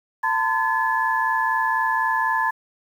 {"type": "tone cluster", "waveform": "sine", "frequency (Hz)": [896, 1020, 1717], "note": ["A5", "C6", "A6"], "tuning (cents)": [31, -44, -43], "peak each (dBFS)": -23, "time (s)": [0.23, 2.51], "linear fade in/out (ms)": 10, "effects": ["8-bit"]}